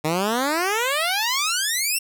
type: exponential sweep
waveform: 10% pulse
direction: up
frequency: 149.5 to 2782 Hz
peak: -12 dBFS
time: 0.04-1.99 s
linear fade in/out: 10 ms
effects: none